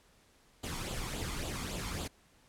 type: noise with flanger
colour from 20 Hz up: pink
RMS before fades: -38 dBFS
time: 0.63-2.08 s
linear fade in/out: 10 ms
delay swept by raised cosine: 0.26 to 0.93 ms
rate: 3.6 Hz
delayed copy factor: +0.55
effects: pink hiss -65 dBFS RMS until 2.48 s + low-pass 11000 Hz 12 dB/octave